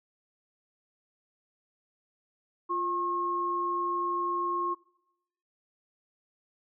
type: tone pair together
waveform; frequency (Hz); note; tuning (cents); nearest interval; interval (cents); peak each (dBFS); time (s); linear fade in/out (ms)
sine; 349.2 / 1080.8; F4 / C#6; 0 / -44; octave + minor sixth; 1956; -34 / -28; 2.69-4.75; 20
effects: noise-tail reverb RT60 0.8 s tail -20 dB re dry